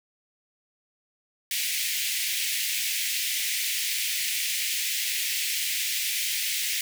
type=high-pass noise; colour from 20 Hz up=pink; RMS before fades=-28 dBFS; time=1.51-6.81 s; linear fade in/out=2 ms; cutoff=2000 Hz; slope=48 dB/octave; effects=none